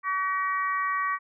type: harmonic tone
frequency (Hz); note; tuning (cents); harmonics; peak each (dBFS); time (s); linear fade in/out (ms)
380; F#4; +46; 3 / 4 / 5 / 6; -26 / -38 / -30 / -40; 0.03-1.19; 50
effects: none